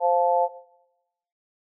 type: chord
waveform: sine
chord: F major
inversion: second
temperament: just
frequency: 523.8 / 698.5 / 873.1 Hz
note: C5 / F5 / A5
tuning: +2 / 0 / -14 cents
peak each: -22 dBFS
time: 0-0.49 s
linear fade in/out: 50 ms
effects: noise-tail reverb RT60 0.9 s tail -17 dB re dry